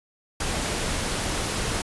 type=noise; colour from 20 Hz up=pink; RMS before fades=-27 dBFS; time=0.4-1.82 s; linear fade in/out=5 ms; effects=resampled to 24000 Hz